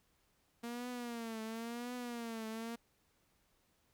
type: tone with vibrato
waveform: sawtooth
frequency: 233.5 Hz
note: A#3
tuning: 3 cents sharp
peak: -37 dBFS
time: 0.63-2.76 s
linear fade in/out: 10 ms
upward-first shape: triangle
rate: 0.95 Hz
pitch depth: 110 cents each way
effects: pink hiss -75 dBFS RMS until 3.93 s